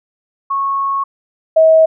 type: tone pair in turn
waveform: sine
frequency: 1100 / 640.5 Hz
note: C#6 / E5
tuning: -14 / -50 cents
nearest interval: major sixth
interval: 936 cents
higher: first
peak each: -14 / -5 dBFS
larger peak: second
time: 0.5-1.04 / 1.56-1.86 s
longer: first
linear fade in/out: 10 ms
effects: none